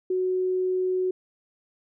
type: tone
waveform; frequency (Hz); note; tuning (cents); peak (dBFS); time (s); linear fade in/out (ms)
sine; 369.7; F#4; -1; -22; 0.1-1.11; 5
effects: none